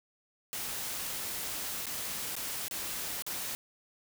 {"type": "noise with dropouts", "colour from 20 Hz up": "white", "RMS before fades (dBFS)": -37, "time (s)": [0.53, 3.55], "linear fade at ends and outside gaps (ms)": 0, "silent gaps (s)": [[1.857, 1.867], [2.354, 2.365], [2.682, 2.711], [3.222, 3.265]], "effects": []}